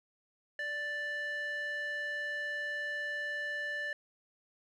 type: tone with band-pass filter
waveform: square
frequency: 587.3 Hz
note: D5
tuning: in tune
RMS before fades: -37 dBFS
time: 0.59-3.93 s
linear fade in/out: 2 ms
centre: 1800 Hz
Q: 3.3
effects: none